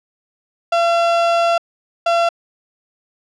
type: tone bursts at uneven times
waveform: 35% pulse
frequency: 680 Hz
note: F5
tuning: 46 cents flat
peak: -11 dBFS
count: 2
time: 0.72-1.58 / 2.06-2.29 s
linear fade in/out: 5 ms
effects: low-pass 4000 Hz 12 dB/octave